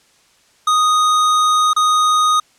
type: tone with dropouts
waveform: square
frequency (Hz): 1243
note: D#6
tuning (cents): -2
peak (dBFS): -12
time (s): 0.67-2.4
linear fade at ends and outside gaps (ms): 5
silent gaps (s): 1.733-1.763
effects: white hiss -54 dBFS RMS until 2.58 s + low-pass 8000 Hz 12 dB/octave